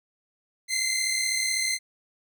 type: tone pair together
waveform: 15% pulse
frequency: 2057 / 2093 Hz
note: C7 / C7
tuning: -30 / 0 cents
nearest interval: unison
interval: 30 cents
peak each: -21 dBFS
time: 0.68-1.79 s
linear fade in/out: 50 ms
effects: none